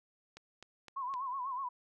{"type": "click train", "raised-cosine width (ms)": 0.2, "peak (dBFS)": -32, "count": 4, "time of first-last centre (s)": [0.37, 1.139], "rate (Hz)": 3.9}
{"type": "tone with vibrato", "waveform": "sine", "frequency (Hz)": 1043, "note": "C6", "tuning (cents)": -6, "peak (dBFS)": -35, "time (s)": [0.96, 1.69], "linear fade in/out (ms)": 10, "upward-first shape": "sine", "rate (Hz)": 8.1, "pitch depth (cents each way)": 110}
{"effects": []}